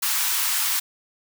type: high-pass noise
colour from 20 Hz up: white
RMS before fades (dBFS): -23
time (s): 0.02-0.8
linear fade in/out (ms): 10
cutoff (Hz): 850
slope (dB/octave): 48
effects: none